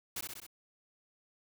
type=noise with echo; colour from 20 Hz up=white; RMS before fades=-38 dBFS; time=0.16-0.21 s; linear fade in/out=5 ms; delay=64 ms; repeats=4; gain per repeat=-3 dB; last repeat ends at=0.466 s; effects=none